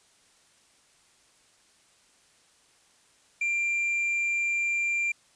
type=tone; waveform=triangle; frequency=2376 Hz; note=D7; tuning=20 cents sharp; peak=-23 dBFS; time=3.41-5.12 s; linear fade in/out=5 ms; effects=white hiss -62 dBFS RMS until 5.35 s + resampled to 22050 Hz